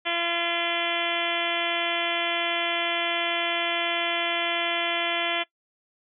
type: harmonic tone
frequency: 341.4 Hz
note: F4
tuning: 39 cents flat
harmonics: 1 / 2 / 3 / 4 / 5 / 6 / 7 / 8 / 9 / 10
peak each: -36 / -31 / -36 / -35 / -33 / -31 / -32 / -35 / -31 / -35 dBFS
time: 0.05-5.44 s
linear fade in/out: 20 ms
effects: noise-tail reverb RT60 0.1 s tail -21 dB re dry